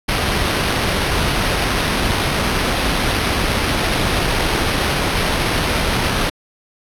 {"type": "noise with sample-and-hold", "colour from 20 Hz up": "pink", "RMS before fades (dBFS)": -18, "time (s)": [0.08, 6.3], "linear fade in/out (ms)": 10, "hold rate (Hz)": 7350, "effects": ["low-pass 12000 Hz 12 dB/octave"]}